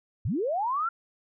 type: linear sweep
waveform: sine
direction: up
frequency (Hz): 73.42 to 1396.9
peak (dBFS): -25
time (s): 0.25-0.89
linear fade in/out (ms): 5
effects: none